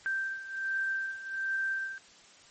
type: beating tone pair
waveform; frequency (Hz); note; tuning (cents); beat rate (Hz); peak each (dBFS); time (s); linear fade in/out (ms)
sine; 1566 / 1567.3; G6 / G6; -2 / -1; 1.3; -36 / -32; 0.06-1.98; 0
effects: white hiss -56 dBFS RMS until 2.5 s + MP3 32 kbps